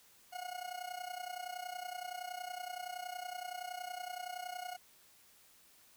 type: tone with amplitude modulation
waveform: 40% pulse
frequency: 724 Hz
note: F#5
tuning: 38 cents flat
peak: -37 dBFS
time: 0.32-4.77 s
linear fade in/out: 20 ms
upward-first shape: sine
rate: 30.7 Hz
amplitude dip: 80%
effects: white hiss -64 dBFS RMS until 5.96 s